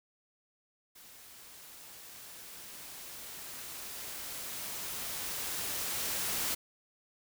white noise with level ramp, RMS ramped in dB -54 to -33 dBFS, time 0.95-6.55 s, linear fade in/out 10 ms, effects none

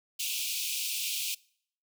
pink high-pass noise, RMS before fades -33 dBFS, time 0.19-1.35 s, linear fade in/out 10 ms, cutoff 2400 Hz, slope 96 dB/octave, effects noise-tail reverb RT60 0.6 s tail -24 dB re dry

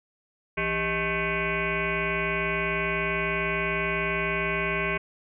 sine tone with frequency modulation, 1318.5 Hz, E6, in tune, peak -24 dBFS, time 0.57-4.98 s, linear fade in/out 10 ms, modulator 230 Hz, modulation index 5.4, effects none

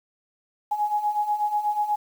sine beating tone pair, 830.6 / 838.8 Hz, G#5 / G#5, 0 / +17 cents, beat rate 8.2 Hz, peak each -28 / -23 dBFS, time 0.71-1.96 s, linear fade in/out 10 ms, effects 8-bit

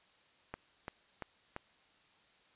click train, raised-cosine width 0.5 ms, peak -25 dBFS, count 4, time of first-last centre 0.54-1.564 s, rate 2.93 Hz, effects white hiss -67 dBFS RMS until 2.55 s + resampled to 8000 Hz

